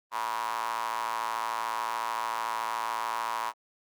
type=tone with high-pass filter; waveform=square; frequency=56.8 Hz; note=A#1; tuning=44 cents flat; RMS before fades=-32 dBFS; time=0.11-3.53 s; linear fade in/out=50 ms; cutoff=990 Hz; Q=6.1; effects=Opus 24 kbps